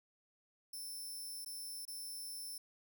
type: tone with dropouts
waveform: 10% pulse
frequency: 5330 Hz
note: E8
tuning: 18 cents sharp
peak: -38 dBFS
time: 0.73-2.58 s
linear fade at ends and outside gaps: 5 ms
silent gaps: 1.448-1.46 / 1.853-1.878 s
effects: none